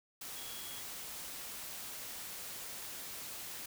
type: tone in noise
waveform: sine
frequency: 3328 Hz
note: G#7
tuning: 3 cents sharp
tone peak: -51 dBFS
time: 0.36-0.8 s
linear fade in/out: 5 ms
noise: white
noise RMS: -45 dBFS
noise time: 0.21-3.66 s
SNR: -9 dB
effects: none